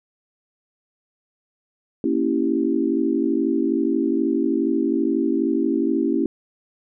sine chord, A# diminished seventh, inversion none, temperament equal, 233.1 / 277.2 / 329.6 / 392 Hz, A#3 / C#4 / E4 / G4, 0 / 0 / 0 / 0 cents, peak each -25 / -22 / -22 / -26 dBFS, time 2.04-6.26 s, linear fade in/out 2 ms, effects none

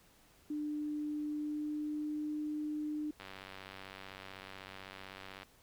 sine tone with pitch glide, 298.9 to 301.7 Hz, D4 to D4, +31 to +47 cents, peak -35 dBFS, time 0.5-3.11 s, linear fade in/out 5 ms, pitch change +16 cents, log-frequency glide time 1.28-2.31 s
click train, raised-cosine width 0.3 ms, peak -31 dBFS, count 215, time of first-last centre 3.2-5.431 s, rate 95.9 Hz
effects pink hiss -65 dBFS RMS until 5.62 s

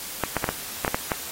clicks, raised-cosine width 0.5 ms, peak -8 dBFS, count 8, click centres 0.237 / 0.367 / 0.442 / 0.49 / 0.848 / 0.879 / 0.945 / 1.118 s, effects white hiss -35 dBFS RMS until 1.31 s + AAC 48 kbps

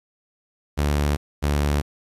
sawtooth tone pair in turn, 73 / 72.72 Hz, D2 / D2, -10 / -16 cents, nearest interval unison, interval 6 cents, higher first, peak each -15 dBFS, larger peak neither, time 0.77-1.17 / 1.42-1.82 s, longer neither, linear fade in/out 20 ms, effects resampled to 32000 Hz + 9-bit

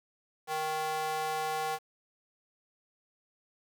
square tone with high-pass filter, 156.1 Hz, D#3, 6 cents sharp, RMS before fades -33 dBFS, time 0.47-1.79 s, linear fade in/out 50 ms, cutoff 690 Hz, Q 2.7, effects 9-bit

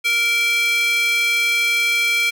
square tone with high-pass filter, 466.2 Hz, A#4, in tune, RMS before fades -18 dBFS, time 0.04-2.31 s, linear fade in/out 20 ms, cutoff 2400 Hz, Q 4, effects none

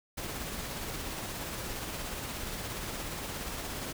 pink noise with tremolo, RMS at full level -37 dBFS, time 0.17-3.93 s, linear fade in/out 10 ms, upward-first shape sine, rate 17 Hz, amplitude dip 25%, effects none

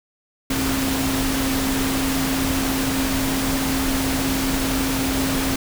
sine tone in noise, 267.2 Hz, C4, 36 cents sharp, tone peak -22 dBFS, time 0.5-5.56 s, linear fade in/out 5 ms, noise pink, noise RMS -24 dBFS, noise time 0.5-5.56 s, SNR -1 dB, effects none

